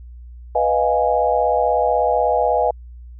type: chord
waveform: sine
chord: F half-diminished seventh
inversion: second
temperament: equal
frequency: 493.9 / 622.3 / 698.5 / 830.6 Hz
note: Cb5 / Eb5 / F5 / Ab5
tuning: 0 / 0 / 0 / 0 cents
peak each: -20 dBFS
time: 0.55-2.71 s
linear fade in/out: 5 ms
effects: added 60 Hz sine -35 dBFS peak until 3.19 s